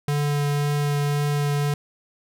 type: tone with vibrato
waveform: square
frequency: 145.2 Hz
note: D3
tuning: 19 cents flat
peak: -21 dBFS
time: 0.08-1.74 s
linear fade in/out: 2 ms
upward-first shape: triangle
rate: 1.9 Hz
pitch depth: 10 cents each way
effects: none